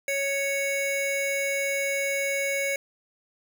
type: tone pair together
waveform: square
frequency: 554.4 / 2220 Hz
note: C#5 / C#7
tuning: 0 / +2 cents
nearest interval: 2 octaves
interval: 2402 cents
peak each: -29 / -28 dBFS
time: 0.08-2.76 s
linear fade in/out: 2 ms
effects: none